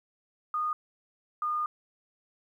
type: tone pair in turn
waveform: sine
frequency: 1229 / 1219.1 Hz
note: D#6 / D#6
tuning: -22 / -36 cents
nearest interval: unison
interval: 14 cents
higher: first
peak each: -27 dBFS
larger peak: neither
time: 0.54-0.73 / 1.42-1.66 s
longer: second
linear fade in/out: 2 ms
effects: 11-bit